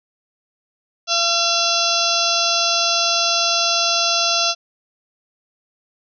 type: harmonic tone with a mistuned harmonic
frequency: 680 Hz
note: F5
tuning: 46 cents flat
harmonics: 1 / 2 / 4 / 5 / 6 / 7 / 8 / 9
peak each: -24 / -24 / -24 / -24 / -24 / -24 / -24 / -24 dBFS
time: 1.07-4.55 s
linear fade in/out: 50 ms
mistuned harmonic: 8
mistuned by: -22 cents
effects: none